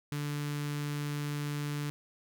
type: tone with notch filter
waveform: sawtooth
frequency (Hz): 146.3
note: D3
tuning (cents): -6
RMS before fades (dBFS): -35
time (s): 0.12-1.9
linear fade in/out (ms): 0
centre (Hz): 650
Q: 0.92
effects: none